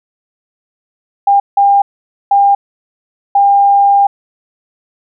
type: tone bursts at uneven times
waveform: sine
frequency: 801 Hz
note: G5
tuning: 37 cents sharp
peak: -5 dBFS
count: 4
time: 1.27-1.4 / 1.57-1.82 / 2.31-2.55 / 3.35-4.07 s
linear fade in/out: 5 ms
effects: none